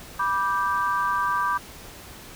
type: chord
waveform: sine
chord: G major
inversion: first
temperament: just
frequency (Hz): 980 / 1176 / 1568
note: B5 / D6 / G6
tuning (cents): -14 / +2 / 0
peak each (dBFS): -26 / -24 / -28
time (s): 0.19-1.58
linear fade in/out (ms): 10
effects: pink hiss -43 dBFS RMS until 2.35 s